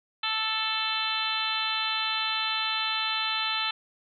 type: harmonic tone with a mistuned harmonic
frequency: 440 Hz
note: A4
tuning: in tune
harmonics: 2 / 3 / 4 / 5 / 6 / 7 / 8 / 9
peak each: -36 / -33 / -37 / -39 / -33 / -33 / -33 / -34 dBFS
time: 0.23-3.71 s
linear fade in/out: 5 ms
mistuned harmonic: 9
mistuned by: +36 cents
effects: none